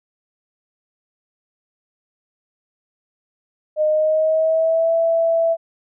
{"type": "tone with pitch glide", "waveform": "sine", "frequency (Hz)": [614, 661.9], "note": ["D#5", "E5"], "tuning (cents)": [-23, 7], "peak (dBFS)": -14, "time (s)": [3.76, 5.57], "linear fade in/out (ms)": 50, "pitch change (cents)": 130, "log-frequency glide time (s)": [3.87, 4.93], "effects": []}